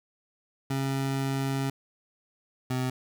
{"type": "tone pair in turn", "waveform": "25% pulse", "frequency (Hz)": [135.7, 128.23], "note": ["C#3", "C3"], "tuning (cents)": [-36, -35], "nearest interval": "minor second", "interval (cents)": 99, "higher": "first", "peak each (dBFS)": -23, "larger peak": "neither", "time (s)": [[0.7, 1.7], [2.7, 2.9]], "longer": "first", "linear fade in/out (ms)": 5, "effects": []}